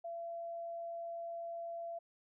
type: tone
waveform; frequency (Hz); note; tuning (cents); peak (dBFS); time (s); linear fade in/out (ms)
sine; 677; E5; +46; -40; 0.04-1.99; 10
effects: none